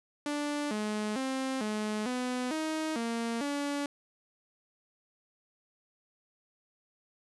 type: tone with pitch steps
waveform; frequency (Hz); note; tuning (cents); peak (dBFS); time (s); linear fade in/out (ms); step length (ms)
sawtooth; 292.8 / 212.1 / 264.2 / 213 / 250.7 / 314.3 / 231.6 / 286.1; D4 / G#3 / C4 / G#3 / B3 / D#4 / A#3 / D4; -5 / +37 / +17 / +44 / +26 / +18 / -11 / -45; -27; 0.26-3.86; 2; 450
effects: resampled to 24000 Hz + 10-bit